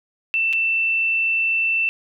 sine tone with dropouts, 2672 Hz, E7, 23 cents sharp, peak -17 dBFS, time 0.34-1.89 s, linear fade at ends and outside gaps 0 ms, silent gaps 0.528-0.533 s, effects none

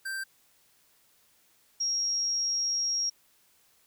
square / sine tone pair in turn, 1568 / 5601 Hz, G6 / F8, 0 / +4 cents, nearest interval octave + minor seventh, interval 2204 cents, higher second, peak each -33 / -26 dBFS, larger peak second, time 0.05-0.24 / 1.8-3.1 s, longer second, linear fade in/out 10 ms, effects white hiss -65 dBFS RMS until 3.86 s

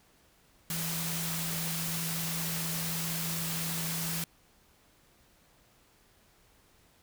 sine tone in noise, 164.81 Hz, E3, in tune, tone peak -36 dBFS, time 0.7-4.24 s, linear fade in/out 2 ms, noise white, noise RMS -35 dBFS, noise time 0.7-4.24 s, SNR -4 dB, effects pink hiss -64 dBFS RMS until 7.02 s

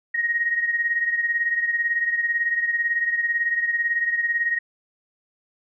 sine beating tone pair, 1874 / 1892 Hz, A#6 / A#6, +9 / +25 cents, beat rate 18 Hz, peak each -21 / -27 dBFS, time 0.14-4.59 s, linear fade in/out 10 ms, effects none

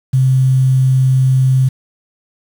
sine tone with quantisation, 130.81 Hz, C3, in tune, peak -8 dBFS, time 0.13-1.69 s, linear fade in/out 10 ms, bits 6, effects none

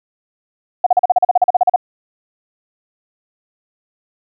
sine tone bursts, 727 Hz, F#5, 31 cents flat, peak -6 dBFS, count 15, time 0.84-1.761 s, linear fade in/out 5 ms, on 25 ms, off 39 ms, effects none

